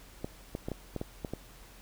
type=clicks; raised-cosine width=2 ms; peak=-21 dBFS; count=8; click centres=0.245 / 0.551 / 0.685 / 0.717 / 0.963 / 1.014 / 1.248 / 1.336 s; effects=added 44 Hz sine -53 dBFS peak until 1.81 s + pink hiss -55 dBFS RMS until 1.81 s